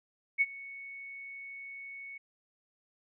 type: tone with ADSR envelope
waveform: sine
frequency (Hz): 2217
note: C#7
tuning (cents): 0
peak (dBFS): -21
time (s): 0.38-2.18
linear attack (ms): 32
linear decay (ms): 39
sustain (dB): -21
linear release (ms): 8
effects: none